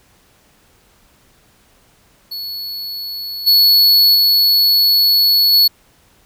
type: tone with level steps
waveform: square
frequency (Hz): 4400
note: C#8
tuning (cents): -14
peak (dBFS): -24 / -8 / -10 / -8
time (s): 2.31-5.68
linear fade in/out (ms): 10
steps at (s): 3.46 / 4.14 / 5.52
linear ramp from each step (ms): 20
effects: pink hiss -53 dBFS RMS until 6.25 s

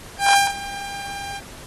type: tone with ADSR envelope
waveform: sawtooth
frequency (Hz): 798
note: G5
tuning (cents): +31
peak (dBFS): -7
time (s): 0.18-1.41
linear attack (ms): 140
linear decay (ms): 210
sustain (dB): -19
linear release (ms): 39
effects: pink hiss -41 dBFS RMS until 1.66 s + AAC 32 kbps

